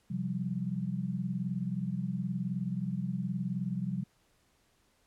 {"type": "chord", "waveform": "sine", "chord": "C suspended fourth", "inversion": "none", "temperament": "equal with one note detuned", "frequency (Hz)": [130.81, 174.61, 193.63], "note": ["C3", "F3", "G3"], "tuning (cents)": [0, 0, -21], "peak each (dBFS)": [-37, -35, -35], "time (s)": [0.1, 4.04], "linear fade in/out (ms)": 10, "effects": ["pink hiss -70 dBFS RMS until 5.06 s", "low-pass 12000 Hz 12 dB/octave"]}